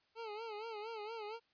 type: tone with vibrato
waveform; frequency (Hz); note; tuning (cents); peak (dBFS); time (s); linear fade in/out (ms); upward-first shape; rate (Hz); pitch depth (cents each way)
25% pulse; 437.3; A4; -11; -39; 0.15-1.4; 50; sine; 4.3; 100
effects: white hiss -75 dBFS RMS until 1.53 s + resampled to 11025 Hz